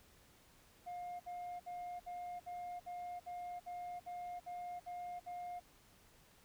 sine tone bursts, 710 Hz, F5, 28 cents sharp, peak -40 dBFS, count 12, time 0.86-5.6 s, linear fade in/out 20 ms, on 340 ms, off 60 ms, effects tanh soft clip ceiling -42 dBFS + pink hiss -66 dBFS RMS until 6.44 s

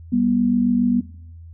sine tone pair together, 195.53 / 242.7 Hz, G3 / B3, -4 / -30 cents, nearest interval major third, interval 374 cents, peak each -22 / -16 dBFS, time 0.12-1.01 s, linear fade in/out 10 ms, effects noise-tail reverb RT60 0.7 s tail -19 dB re dry + added 83 Hz sine -37 dBFS peak until 1.53 s

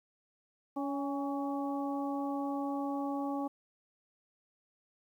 harmonic tone with a mistuned harmonic, 281.5 Hz, C#4, 27 cents sharp, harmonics 1 / 2 / 3 / 4, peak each -34 / -41 / -39 / -44 dBFS, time 0.76-3.48 s, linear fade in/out 10 ms, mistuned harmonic 3, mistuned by -38 cents, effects 11-bit

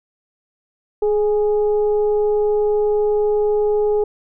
sine tone with frequency modulation, 420 Hz, G#4, 19 cents sharp, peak -14 dBFS, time 1.02-4.04 s, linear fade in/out 5 ms, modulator 408 Hz, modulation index 0.4, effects none

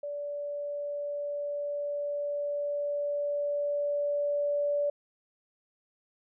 sine tone with level ramp, 579 Hz, D5, 25 cents flat, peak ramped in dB -33 to -25 dBFS, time 0.03-4.9 s, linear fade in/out 5 ms, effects none

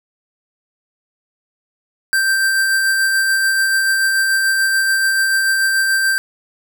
square tone with tremolo, 1568 Hz, G6, in tune, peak -13 dBFS, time 2.13-6.18 s, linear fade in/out 0 ms, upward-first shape sine, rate 6.9 Hz, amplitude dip 25%, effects none

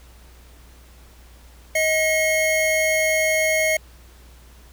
square tone pair together, 631 / 2167 Hz, D#5 / C#7, +24 / -40 cents, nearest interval octave + major sixth, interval 2136 cents, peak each -21 dBFS, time 1.75-3.77 s, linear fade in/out 5 ms, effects added 60 Hz sine -45 dBFS peak until 4.72 s + pink hiss -52 dBFS RMS until 4.72 s

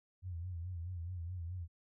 sine tone with vibrato, 87.6 Hz, F2, 6 cents sharp, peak -39 dBFS, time 0.22-1.68 s, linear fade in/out 50 ms, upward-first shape sine, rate 4.7 Hz, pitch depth 96 cents each way, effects none

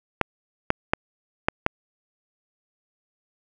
clicks, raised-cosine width 0.5 ms, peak -3 dBFS, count 5, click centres 0.213 / 0.704 / 0.935 / 1.485 / 1.664 s, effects none

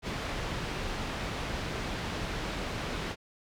pink low-pass noise, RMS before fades -35 dBFS, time 0.02-3.16 s, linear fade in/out 50 ms, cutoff 4100 Hz, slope 12 dB/octave, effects none

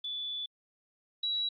sine tone pair in turn, 3465 / 3898 Hz, A7 / B7, -27 / -23 cents, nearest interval major second, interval 204 cents, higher second, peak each -34 / -29 dBFS, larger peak second, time 0.04-0.46 / 1.23-1.49 s, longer first, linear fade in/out 5 ms, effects AAC 64 kbps

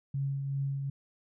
sine tone with tremolo, 138.1 Hz, C#3, 6 cents flat, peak -28 dBFS, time 0.14-0.9 s, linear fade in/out 5 ms, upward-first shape triangle, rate 2.6 Hz, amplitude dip 40%, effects none

